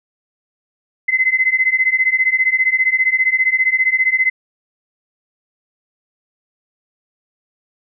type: beating tone pair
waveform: sine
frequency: 2040 / 2055 Hz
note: C7 / C7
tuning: -44 / -32 cents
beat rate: 15 Hz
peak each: -16 / -15 dBFS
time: 1.08-4.3 s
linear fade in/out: 10 ms
effects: none